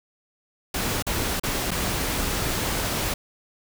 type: noise with dropouts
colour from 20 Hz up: pink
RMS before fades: -26 dBFS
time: 0.74-3.14 s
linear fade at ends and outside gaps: 5 ms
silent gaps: 1.025-1.066 / 1.398-1.434 / 1.708-1.714 s
effects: none